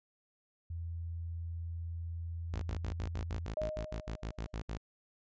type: tone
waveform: sine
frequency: 84 Hz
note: E2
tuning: 33 cents sharp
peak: -37 dBFS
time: 0.7-3.47 s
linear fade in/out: 5 ms
type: tone bursts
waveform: sawtooth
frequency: 55 Hz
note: A1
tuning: in tune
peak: -33 dBFS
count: 15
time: 2.53-4.775 s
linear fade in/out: 10 ms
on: 89 ms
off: 65 ms
type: tone with exponential decay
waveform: sine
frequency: 618 Hz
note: D#5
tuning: 12 cents flat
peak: -31 dBFS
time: 3.57-4.54 s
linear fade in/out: 1 ms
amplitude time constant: 210 ms
effects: resampled to 16000 Hz